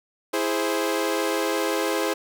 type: chord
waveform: sawtooth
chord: E augmented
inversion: none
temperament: equal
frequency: 329.6 / 415.3 / 523.3 Hz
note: E4 / G#4 / B#4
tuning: 0 / 0 / 0 cents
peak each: -23 dBFS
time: 0.33-2.14 s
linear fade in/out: 10 ms
effects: none